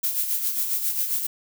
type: noise with tremolo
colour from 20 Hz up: violet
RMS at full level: -23 dBFS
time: 0.03-1.27 s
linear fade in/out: 10 ms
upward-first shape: sine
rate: 7.4 Hz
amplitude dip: 55%
effects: none